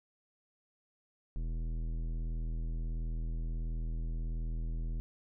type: tone with tanh clipping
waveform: sine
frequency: 40.73 Hz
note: E1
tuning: 20 cents flat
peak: -35 dBFS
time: 1.36-5 s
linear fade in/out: 0 ms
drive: 14 dB
effects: none